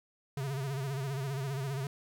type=tone with vibrato; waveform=square; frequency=136.4 Hz; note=C#3; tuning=28 cents flat; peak=-34 dBFS; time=0.37-1.87 s; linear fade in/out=2 ms; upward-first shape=sine; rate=15 Hz; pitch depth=87 cents each way; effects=10-bit